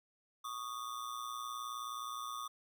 square ring-modulated tone, 1174.7 Hz, D6, in tune, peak -38 dBFS, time 0.44-2.48 s, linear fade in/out 10 ms, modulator 59.6 Hz, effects 13-bit

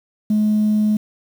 sine tone, 212.6 Hz, G#3, 41 cents sharp, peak -12 dBFS, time 0.3-0.97 s, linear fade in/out 5 ms, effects tanh soft clip ceiling -11 dBFS + 7-bit

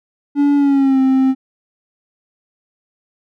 triangle tone with pitch glide, 286.1 to 263.9 Hz, D4 to C4, -45 to +15 cents, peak -8 dBFS, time 0.35-1.35 s, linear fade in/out 50 ms, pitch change -140 cents, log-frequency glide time 0.56-1 s, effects none

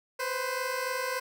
15% pulse tone pair together, 499.8 / 523.3 Hz, B4 / C5, +21 / 0 cents, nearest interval minor second, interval 79 cents, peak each -27 / -26 dBFS, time 0.19-1.2 s, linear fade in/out 10 ms, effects none

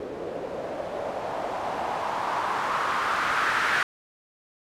blue noise with low-pass filter sweep, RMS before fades -28 dBFS, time 0-3.83 s, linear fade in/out 2 ms, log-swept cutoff 440 to 1600 Hz, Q 2.7, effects none

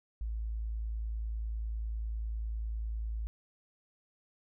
sine tone, 55 Hz, A1, in tune, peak -33 dBFS, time 0.21-3.27 s, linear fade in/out 0 ms, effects none

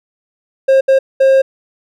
triangle tone bursts at uneven times, 535 Hz, C5, 38 cents sharp, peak -4 dBFS, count 3, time 0.68-0.81 / 0.88-0.99 / 1.2-1.42 s, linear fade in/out 10 ms, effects none

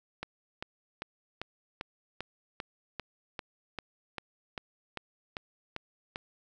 click train, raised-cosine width 0.3 ms, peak -20 dBFS, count 16, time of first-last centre 0.23-6.159 s, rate 2.53 Hz, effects none

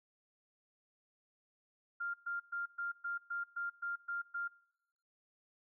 sine tone bursts, 1396.9 Hz, F6, in tune, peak -36 dBFS, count 10, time 2-4.48 s, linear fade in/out 10 ms, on 140 ms, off 120 ms, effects noise-tail reverb RT60 0.9 s tail -23 dB re dry

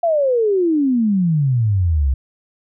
sine exponential sweep, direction down, 698.5 to 63.4 Hz, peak -13 dBFS, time 0.03-2.14 s, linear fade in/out 5 ms, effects none

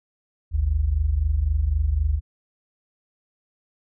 sine tone pair together, 52.41 / 76.3 Hz, G#1 / D#2, +16 / -33 cents, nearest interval perfect fifth, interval 651 cents, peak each -23 / -20 dBFS, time 0.51-2.21 s, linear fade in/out 50 ms, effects none

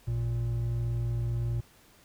triangle tone pair together, 55 / 116.54 Hz, A1 / A#2, 0 / 0 cents, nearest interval octave + minor second, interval 1300 cents, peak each -33 / -26 dBFS, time 0.07-1.61 s, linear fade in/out 10 ms, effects pink hiss -59 dBFS RMS until 2.04 s

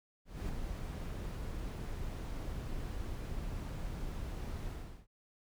brown noise with ADSR envelope, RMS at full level -36 dBFS, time 0.25-5.07 s, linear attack 240 ms, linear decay 3 ms, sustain -4 dB, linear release 380 ms, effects none

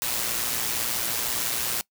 white noise with amplitude modulation, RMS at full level -25 dBFS, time 0.02-1.81 s, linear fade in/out 0 ms, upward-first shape sine, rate 118 Hz, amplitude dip 50%, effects noise-tail reverb RT60 0.1 s tail -22 dB re dry

